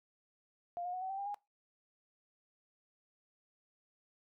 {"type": "tone with pitch steps", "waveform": "sine", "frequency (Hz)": [698.5, 717.3, 736.6, 756.5, 776.8, 797.7, 819.2], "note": ["F5", "F5", "F#5", "F#5", "G5", "G5", "G#5"], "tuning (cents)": [0, 46, -8, 38, -16, 30, -24], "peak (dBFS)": -37, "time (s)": [0.77, 1.344], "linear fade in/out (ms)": 0, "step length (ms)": 82, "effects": ["noise-tail reverb RT60 0.2 s tail -21 dB re dry"]}